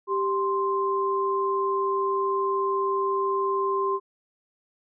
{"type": "tone pair together", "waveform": "sine", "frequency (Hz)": [392, 1046.5], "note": ["G4", "C6"], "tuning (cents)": [0, 0], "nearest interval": "octave + perfect fourth", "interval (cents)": 1700, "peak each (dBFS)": -25, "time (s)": [0.07, 4], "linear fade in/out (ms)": 50, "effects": []}